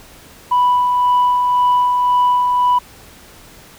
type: tone with tremolo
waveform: sine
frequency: 987.8 Hz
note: B5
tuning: in tune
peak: -8 dBFS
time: 0.51-2.79 s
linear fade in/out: 10 ms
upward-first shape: sine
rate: 1.9 Hz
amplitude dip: 35%
effects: tanh soft clip ceiling -8 dBFS + pink hiss -42 dBFS RMS until 3.78 s

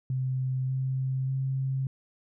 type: tone with pitch steps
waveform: sine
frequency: 130 / 131.66 / 133.35 Hz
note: C3 / C3 / C3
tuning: -11 / +11 / +33 cents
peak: -26 dBFS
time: 0.1-1.87 s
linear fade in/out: 2 ms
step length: 590 ms
effects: none

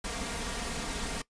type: noise with comb filter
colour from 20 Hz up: pink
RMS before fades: -35 dBFS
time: 0.04-1.22 s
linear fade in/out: 5 ms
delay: 4.3 ms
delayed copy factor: +0.65
effects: noise-tail reverb RT60 0.1 s tail -19 dB re dry + resampled to 22050 Hz

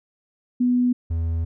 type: tone pair in turn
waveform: sine / triangle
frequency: 246.9 / 82.39 Hz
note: B3 / E2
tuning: 0 / 0 cents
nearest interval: octave + perfect fifth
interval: 1900 cents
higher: first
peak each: -16 / -19 dBFS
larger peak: first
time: 0.6-0.93 / 1.1-1.45 s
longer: second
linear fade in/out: 10 ms
effects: none

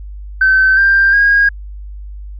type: tone with pitch steps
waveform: sine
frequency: 1537 / 1584.8 / 1634 Hz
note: G6 / G6 / G#6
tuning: -35 / +18 / -29 cents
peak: -6 dBFS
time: 0.41-1.49 s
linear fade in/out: 5 ms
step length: 360 ms
effects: tanh soft clip ceiling -2 dBFS + added 50 Hz sine -26 dBFS peak until 2.39 s

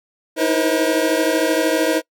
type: tone cluster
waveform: square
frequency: 312.8 / 325.8 / 481.7 / 532 / 637 Hz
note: D#4 / E4 / B4 / C5 / D#5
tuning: +9 / -20 / -43 / +29 / +41 cents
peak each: -23 dBFS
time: 0.36-2.02 s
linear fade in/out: 50 ms
effects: noise-tail reverb RT60 0.1 s tail -24 dB re dry

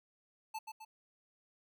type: tone with echo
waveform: square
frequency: 877 Hz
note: A5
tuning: 6 cents flat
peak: -39 dBFS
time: 0.54-0.59 s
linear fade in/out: 10 ms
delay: 130 ms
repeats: 2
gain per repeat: -5 dB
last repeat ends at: 0.85 s
effects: none

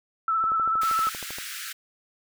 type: tone with vibrato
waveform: sine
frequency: 1317 Hz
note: E6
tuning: 2 cents flat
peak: -21 dBFS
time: 0.28-1.09 s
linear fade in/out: 2 ms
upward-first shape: triangle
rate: 16 Hz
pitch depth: 39 cents each way
type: click train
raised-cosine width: 1 ms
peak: -25 dBFS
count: 13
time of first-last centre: 0.44-1.385 s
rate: 12.7 Hz
type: high-pass noise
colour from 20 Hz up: pink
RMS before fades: -36 dBFS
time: 0.81-1.73 s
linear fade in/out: 10 ms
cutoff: 1300 Hz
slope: 96 dB/octave
effects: none

